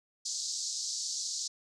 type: band-pass noise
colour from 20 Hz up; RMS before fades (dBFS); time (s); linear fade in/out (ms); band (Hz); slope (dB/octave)
white; -36; 0.25-1.48; 10; 4200 to 7300; 48
effects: none